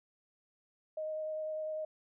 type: tone with vibrato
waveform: sine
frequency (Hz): 622.3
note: D#5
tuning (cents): 0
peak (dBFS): -35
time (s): 0.97-1.85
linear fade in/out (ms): 5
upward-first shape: sine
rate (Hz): 10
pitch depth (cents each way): 10
effects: none